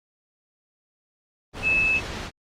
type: tone in noise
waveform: sine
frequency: 2607 Hz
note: E7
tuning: 20 cents flat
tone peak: -18 dBFS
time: 1.62-2.01 s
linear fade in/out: 50 ms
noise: pink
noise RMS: -32 dBFS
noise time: 1.53-2.31 s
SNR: +11 dB
effects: low-pass 5000 Hz 12 dB/octave + Opus 24 kbps